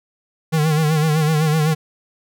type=tone with vibrato; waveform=square; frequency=155.2 Hz; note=D#3; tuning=4 cents flat; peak=-15 dBFS; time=0.52-1.75 s; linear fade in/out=20 ms; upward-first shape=sine; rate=7.9 Hz; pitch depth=68 cents each way; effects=none